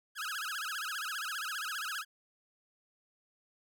sawtooth tone with vibrato, 1455 Hz, F#6, 29 cents flat, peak -32 dBFS, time 0.15-2.05 s, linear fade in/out 50 ms, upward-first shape sine, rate 15 Hz, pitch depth 260 cents each way, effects none

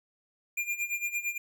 square tone with tremolo, 2402 Hz, D7, 38 cents sharp, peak -28 dBFS, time 0.57-1.38 s, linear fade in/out 5 ms, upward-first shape sine, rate 8.8 Hz, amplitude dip 80%, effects none

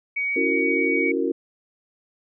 sine tone, 2252 Hz, C#7, 27 cents sharp, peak -22 dBFS, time 0.16-1.12 s, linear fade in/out 10 ms
sine chord, F# dominant seventh, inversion second, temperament just, 277.5 / 333 / 370 / 462.5 Hz, C#4 / E4 / F#4 / A#4, +2 / +18 / 0 / -14 cents, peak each -26 dBFS, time 0.36-1.32 s, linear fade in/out 5 ms
effects none

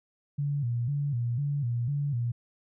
sine tone with vibrato, 130.81 Hz, C3, in tune, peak -26 dBFS, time 0.38-2.32 s, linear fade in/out 10 ms, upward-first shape square, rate 2 Hz, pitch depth 160 cents each way, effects none

